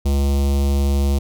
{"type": "tone with notch filter", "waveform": "square", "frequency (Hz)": 69.7, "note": "C#2", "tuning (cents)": 10, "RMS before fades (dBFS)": -17, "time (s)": [0.05, 1.19], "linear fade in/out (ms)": 10, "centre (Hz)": 1600, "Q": 0.53, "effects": []}